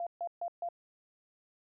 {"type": "tone bursts", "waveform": "sine", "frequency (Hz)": 690, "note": "F5", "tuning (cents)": -21, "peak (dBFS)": -33, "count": 4, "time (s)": [0, 0.688], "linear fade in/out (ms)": 2, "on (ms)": 67, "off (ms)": 140, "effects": []}